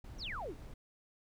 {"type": "noise", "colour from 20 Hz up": "brown", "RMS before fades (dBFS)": -48, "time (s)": [0.04, 0.74], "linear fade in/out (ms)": 5}
{"type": "exponential sweep", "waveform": "sine", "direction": "down", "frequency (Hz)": [6272, 249.1], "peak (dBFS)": -39, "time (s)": [0.18, 0.55], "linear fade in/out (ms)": 50}
{"effects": []}